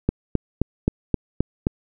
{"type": "click train", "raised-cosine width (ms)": 3, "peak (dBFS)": -5, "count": 7, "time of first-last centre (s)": [0.09, 1.669], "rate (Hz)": 3.8, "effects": []}